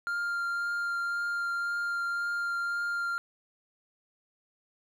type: tone with vibrato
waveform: triangle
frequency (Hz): 1396.9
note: F6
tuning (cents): 0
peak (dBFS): -27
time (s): 0.07-3.18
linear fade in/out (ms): 0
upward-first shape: triangle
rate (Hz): 1.9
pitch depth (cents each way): 10
effects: none